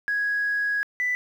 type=tone pair in turn; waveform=sine; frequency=1661.2 / 1987 Hz; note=G#6 / B6; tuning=0 / +10 cents; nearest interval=minor third; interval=310 cents; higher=second; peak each=-21 dBFS; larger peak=neither; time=0.08-0.83 / 1-1.15 s; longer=first; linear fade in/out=0 ms; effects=tanh soft clip ceiling -18 dBFS + 9-bit